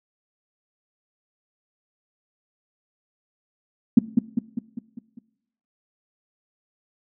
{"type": "tone with echo", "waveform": "sine", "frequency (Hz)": 233.4, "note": "A#3", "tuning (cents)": 2, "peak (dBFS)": -6, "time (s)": [3.97, 3.99], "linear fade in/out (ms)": 5, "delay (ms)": 200, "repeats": 6, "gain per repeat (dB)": -5, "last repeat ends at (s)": 5.19, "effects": ["noise-tail reverb RT60 0.8 s tail -19 dB re dry"]}